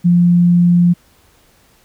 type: tone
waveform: sine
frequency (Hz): 174.61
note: F3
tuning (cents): 0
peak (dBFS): -7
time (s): 0.04-0.94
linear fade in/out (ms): 20
effects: pink hiss -52 dBFS RMS until 1.84 s